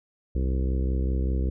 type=harmonic tone; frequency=65.1 Hz; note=C2; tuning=8 cents flat; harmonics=1 / 2 / 3 / 4 / 5 / 6 / 7 / 8; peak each=-23 / -34 / -35 / -38 / -37 / -40 / -41 / -45 dBFS; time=0.35-1.5 s; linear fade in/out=5 ms; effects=none